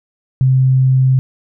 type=tone; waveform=sine; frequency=130.81 Hz; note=C3; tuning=in tune; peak=-8 dBFS; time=0.41-1.19 s; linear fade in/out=0 ms; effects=none